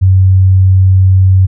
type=tone; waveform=sine; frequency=94.3 Hz; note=F#2; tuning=33 cents sharp; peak=-3 dBFS; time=0.01-1.47 s; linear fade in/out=20 ms; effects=none